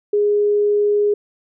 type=tone; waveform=sine; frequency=413.5 Hz; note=G#4; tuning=8 cents flat; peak=-13 dBFS; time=0.13-1.14 s; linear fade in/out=5 ms; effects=none